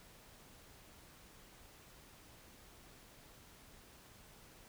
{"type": "silence", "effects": ["pink hiss -60 dBFS RMS until 4.68 s"]}